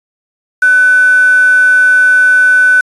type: tone with quantisation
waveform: sine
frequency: 1500 Hz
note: F#6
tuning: 23 cents sharp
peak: -4 dBFS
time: 0.62-2.81 s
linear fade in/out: 5 ms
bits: 4
effects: resampled to 24000 Hz